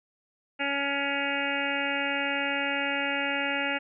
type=harmonic tone; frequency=280.6 Hz; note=C#4; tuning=21 cents sharp; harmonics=1 / 2 / 3 / 5 / 6 / 7 / 8 / 9 / 10; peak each=-35 / -35 / -35 / -35 / -35 / -35 / -35 / -35 / -35 dBFS; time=0.59-3.79 s; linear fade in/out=20 ms; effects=none